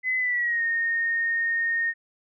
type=tone with pitch glide; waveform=sine; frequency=2024 to 1845.3 Hz; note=B6 to A#6; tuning=+42 to -18 cents; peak=-22 dBFS; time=0.03-1.94 s; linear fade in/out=50 ms; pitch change=-160 cents; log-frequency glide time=0.18-0.63 s; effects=none